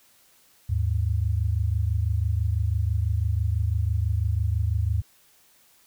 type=tone pair together; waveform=sine; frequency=77.78 / 103.82 Hz; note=D#2 / G#2; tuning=0 / 0 cents; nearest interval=perfect fourth; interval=500 cents; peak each=-24 dBFS; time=0.69-5.02 s; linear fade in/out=10 ms; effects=white hiss -59 dBFS RMS until 5.86 s